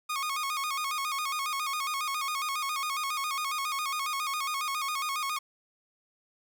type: tone with vibrato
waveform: sawtooth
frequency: 1162 Hz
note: D6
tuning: 19 cents flat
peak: -26 dBFS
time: 0.09-5.39 s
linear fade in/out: 10 ms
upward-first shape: square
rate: 7.3 Hz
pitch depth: 98 cents each way
effects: none